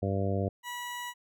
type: harmonic tone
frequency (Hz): 98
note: G2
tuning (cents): 0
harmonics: 1 / 2 / 3 / 4 / 5 / 6 / 7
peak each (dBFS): -30 / -34 / -38 / -37 / -36 / -37 / -39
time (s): 0.02-0.49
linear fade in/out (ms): 10
type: tone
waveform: 20% pulse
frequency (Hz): 973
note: B5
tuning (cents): -26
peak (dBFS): -31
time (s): 0.63-1.14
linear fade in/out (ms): 50
effects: none